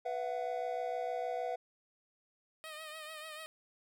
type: chord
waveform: triangle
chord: B suspended fourth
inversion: none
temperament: equal with one note detuned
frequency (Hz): 493.9 / 673.5 / 740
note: B4 / E5 / F#5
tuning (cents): 0 / +37 / 0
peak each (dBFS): -37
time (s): 0.05-1.56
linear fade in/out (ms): 10
type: tone with vibrato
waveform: 10% pulse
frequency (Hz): 622.3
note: D#5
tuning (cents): 0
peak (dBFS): -36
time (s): 2.64-3.46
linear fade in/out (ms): 0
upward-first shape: triangle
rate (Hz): 6.8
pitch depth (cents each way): 59
effects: none